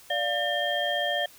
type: tone cluster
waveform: sine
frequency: 586 / 701 / 1799 / 3203 Hz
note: D5 / F5 / A6 / G7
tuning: -4 / +6 / +38 / +37 cents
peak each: -30 dBFS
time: 0.1-1.26 s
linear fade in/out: 5 ms
effects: white hiss -52 dBFS RMS until 1.38 s